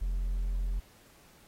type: tone with hard clipping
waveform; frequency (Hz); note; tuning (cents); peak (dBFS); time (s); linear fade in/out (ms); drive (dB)
triangle; 43.65; F1; 0; -29; 0.01-0.8; 10; 5
effects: pink hiss -60 dBFS RMS until 1.47 s + AAC 48 kbps